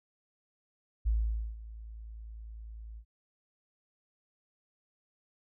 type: tone with ADSR envelope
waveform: sine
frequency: 55 Hz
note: A1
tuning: in tune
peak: -24 dBFS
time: 1.05-3.05 s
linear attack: 20 ms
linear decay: 490 ms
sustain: -18 dB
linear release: 77 ms
effects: none